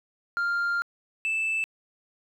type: tone pair in turn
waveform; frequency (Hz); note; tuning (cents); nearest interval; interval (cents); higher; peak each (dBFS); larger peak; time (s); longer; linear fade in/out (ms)
sine; 1396.9 / 2637; F6 / E7; 0 / 0; major seventh; 1100; second; -21 / -22; first; 0.37-0.82 / 1.25-1.64; first; 0
effects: tanh soft clip ceiling -23 dBFS + 10-bit